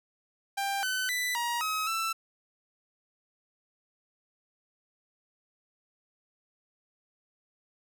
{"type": "tone with pitch steps", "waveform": "sawtooth", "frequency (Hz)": [792, 1515, 1988, 949, 1275, 1331], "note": ["G5", "F#6", "B6", "A#5", "D#6", "E6"], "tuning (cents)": [18, 40, 11, 31, 42, 16], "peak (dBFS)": -25, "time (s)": [0.57, 2.13], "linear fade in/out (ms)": 10, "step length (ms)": 260, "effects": []}